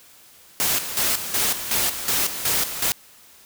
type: noise with tremolo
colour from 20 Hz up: white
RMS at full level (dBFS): -21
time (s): 0.6-2.92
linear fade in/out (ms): 0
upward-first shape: square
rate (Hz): 2.7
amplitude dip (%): 65
effects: white hiss -50 dBFS RMS until 3.45 s